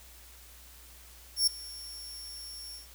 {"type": "tone with ADSR envelope", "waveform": "sawtooth", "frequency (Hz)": 5470, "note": "F8", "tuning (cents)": -37, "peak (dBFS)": -18, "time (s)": [1.36, 2.88], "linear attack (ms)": 110, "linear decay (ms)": 9, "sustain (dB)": -21, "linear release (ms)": 140, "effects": ["added 60 Hz sine -54 dBFS peak until 2.94 s", "white hiss -54 dBFS RMS until 2.94 s"]}